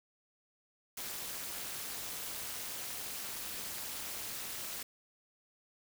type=noise with amplitude modulation; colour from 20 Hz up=white; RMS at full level=-38 dBFS; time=0.97-4.83 s; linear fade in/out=5 ms; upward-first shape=sine; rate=244 Hz; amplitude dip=80%; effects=none